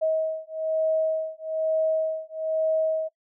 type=beating tone pair; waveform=sine; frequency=635 / 636.1 Hz; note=D#5 / D#5; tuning=+35 / +38 cents; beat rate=1.1 Hz; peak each=-26 dBFS; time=0.01-3.09 s; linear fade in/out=20 ms; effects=noise-tail reverb RT60 0.1 s tail -22 dB re dry